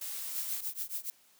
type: noise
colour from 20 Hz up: blue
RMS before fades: -39 dBFS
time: 0.01-0.61 s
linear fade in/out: 5 ms
type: noise with tremolo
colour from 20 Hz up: violet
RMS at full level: -34 dBFS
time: 0.35-1.1 s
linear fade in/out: 0 ms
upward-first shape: triangle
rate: 7 Hz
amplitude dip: 100%
effects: white hiss -64 dBFS RMS until 1.39 s + high-pass 150 Hz 12 dB/octave